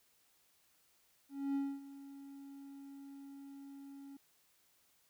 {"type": "tone with ADSR envelope", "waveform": "triangle", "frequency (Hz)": 277.2, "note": "C#4", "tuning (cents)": 0, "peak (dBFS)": -30, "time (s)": [1.29, 4.17], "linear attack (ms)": 260, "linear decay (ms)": 250, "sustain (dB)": -17, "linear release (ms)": 5, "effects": ["white hiss -72 dBFS RMS until 5.09 s"]}